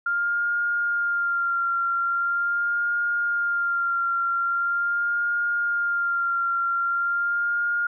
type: tone with vibrato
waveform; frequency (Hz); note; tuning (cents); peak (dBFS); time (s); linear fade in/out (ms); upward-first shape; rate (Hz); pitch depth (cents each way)
sine; 1396.9; F6; 0; -21; 0.06-7.87; 5; sine; 0.42; 24
effects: none